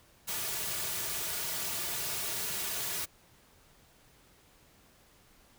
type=noise with comb filter; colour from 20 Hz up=white; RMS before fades=-35 dBFS; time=0.27-3.06 s; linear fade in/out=20 ms; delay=3.8 ms; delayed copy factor=-0.7; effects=pink hiss -62 dBFS RMS until 5.58 s